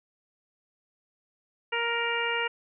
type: harmonic tone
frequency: 468.1 Hz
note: A#4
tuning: 7 cents sharp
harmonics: 1 / 2 / 3 / 4 / 5 / 6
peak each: -33 / -33 / -33 / -33 / -33 / -33 dBFS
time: 1.72-2.48 s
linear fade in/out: 10 ms
effects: none